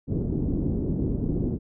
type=low-pass noise; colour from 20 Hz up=white; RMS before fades=-26 dBFS; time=0.07-1.59 s; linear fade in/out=50 ms; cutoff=310 Hz; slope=24 dB/octave; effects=none